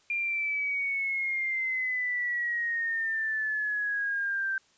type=exponential sweep; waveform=sine; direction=down; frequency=2400 to 1559 Hz; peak=-27 dBFS; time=0.1-4.58 s; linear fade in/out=2 ms; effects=white hiss -64 dBFS RMS until 4.77 s + resampled to 16000 Hz